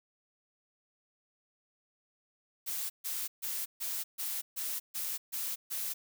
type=noise bursts; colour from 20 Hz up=blue; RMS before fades=-36 dBFS; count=9; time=2.66-5.94 s; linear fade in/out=20 ms; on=240 ms; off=140 ms; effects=none